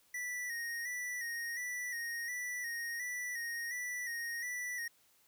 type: tone with vibrato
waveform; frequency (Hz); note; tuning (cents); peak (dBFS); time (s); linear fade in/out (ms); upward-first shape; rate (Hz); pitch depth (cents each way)
square; 1916; A#6; +47; -38; 0.14-4.88; 5; square; 1.4; 46
effects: white hiss -69 dBFS RMS until 5.27 s